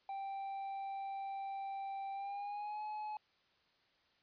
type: tone with pitch glide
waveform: triangle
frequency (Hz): 784 to 850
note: G5 to G#5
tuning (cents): 0 to +40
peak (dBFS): -38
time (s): 0.09-3.17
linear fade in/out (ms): 2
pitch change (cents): +140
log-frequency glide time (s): 2.13-2.82
effects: white hiss -73 dBFS RMS until 4.22 s + resampled to 11025 Hz